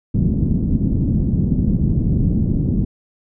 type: low-pass noise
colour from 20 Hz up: white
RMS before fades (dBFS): -17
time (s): 0.14-2.85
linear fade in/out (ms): 5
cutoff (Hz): 230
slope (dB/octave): 24
effects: none